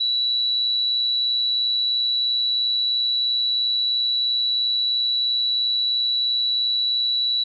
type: tone with amplitude modulation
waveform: sine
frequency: 3933 Hz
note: B7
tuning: 8 cents flat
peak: -17 dBFS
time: 0-7.44 s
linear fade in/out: 10 ms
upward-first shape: sine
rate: 123 Hz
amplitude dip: 35%
effects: none